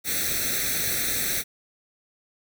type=noise with comb filter; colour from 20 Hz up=white; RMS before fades=-26 dBFS; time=0.04-1.44 s; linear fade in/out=50 ms; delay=0.5 ms; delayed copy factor=+1; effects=none